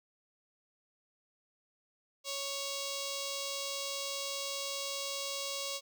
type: tone with notch filter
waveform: 5% pulse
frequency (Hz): 555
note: C#5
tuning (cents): +2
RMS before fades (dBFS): -38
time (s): 2.24-5.81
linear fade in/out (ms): 50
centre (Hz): 1700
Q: 1
effects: none